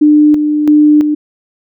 sine tone with tremolo, 299.7 Hz, D4, 35 cents sharp, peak -3 dBFS, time 0.01-1.15 s, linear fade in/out 10 ms, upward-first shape square, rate 1.5 Hz, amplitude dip 50%, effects none

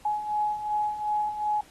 sine beating tone pair, 840 / 842.7 Hz, G#5 / G#5, +19 / +25 cents, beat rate 2.7 Hz, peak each -32 / -26 dBFS, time 0.05-1.61 s, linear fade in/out 5 ms, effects pink hiss -55 dBFS RMS until 1.7 s + AAC 32 kbps

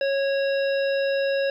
harmonic tone with a mistuned harmonic, 550 Hz, C#5, 14 cents flat, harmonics 1 / 3 / 5 / 7 / 9, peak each -21 / -31 / -35 / -38 / -40 dBFS, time 0.01-1.5 s, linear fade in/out 2 ms, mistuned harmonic 9, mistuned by +50 cents, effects 10-bit

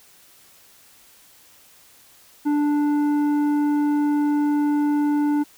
triangle tone with tanh clipping, 293.7 Hz, D4, in tune, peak -19 dBFS, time 2.45-5.44 s, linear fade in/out 20 ms, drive 13 dB, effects white hiss -52 dBFS RMS until 5.57 s

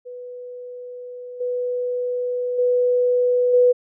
sine tone with level steps, 493.9 Hz, B4, in tune, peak -32 / -21 / -15 / -11 dBFS, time 0.05-3.73 s, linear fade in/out 20 ms, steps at 1.4 / 2.58 / 3.53 s, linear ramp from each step 10 ms, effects none

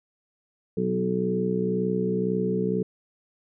harmonic tone with a mistuned harmonic, 62 Hz, B1, 7 cents sharp, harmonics 2 / 3 / 4 / 5 / 6 / 7, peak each -35 / -26 / -34 / -38 / -31 / -27 dBFS, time 0.77-2.83 s, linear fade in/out 5 ms, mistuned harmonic 4, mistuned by +18 cents, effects none

